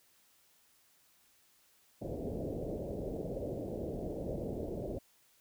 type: low-pass noise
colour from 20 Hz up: white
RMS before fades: -39 dBFS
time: 2.01-4.99 s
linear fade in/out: 10 ms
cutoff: 610 Hz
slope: 48 dB/octave
effects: white hiss -68 dBFS RMS until 5.4 s